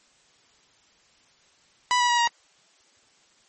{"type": "tone with pitch steps", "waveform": "sawtooth", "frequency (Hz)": [987.8, 973.1, 958.6, 944.3], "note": ["B5", "B5", "A#5", "A#5"], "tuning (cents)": [0, -26, 48, 22], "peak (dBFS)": -15, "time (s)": [1.91, 2.274], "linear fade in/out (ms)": 0, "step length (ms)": 91, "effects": ["white hiss -60 dBFS RMS until 3.48 s", "MP3 32 kbps"]}